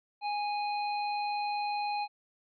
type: harmonic tone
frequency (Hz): 827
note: G#5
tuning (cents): -8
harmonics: 1 / 3 / 5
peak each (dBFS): -30 / -40 / -42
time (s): 0.21-2.08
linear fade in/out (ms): 50
effects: MP3 64 kbps